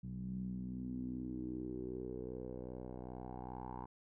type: tone with low-pass filter sweep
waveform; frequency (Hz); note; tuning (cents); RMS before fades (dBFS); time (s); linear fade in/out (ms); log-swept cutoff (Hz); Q
10% pulse; 62.5; B1; +21; -44; 0.03-3.86; 10; 160 to 950; 5.2
effects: none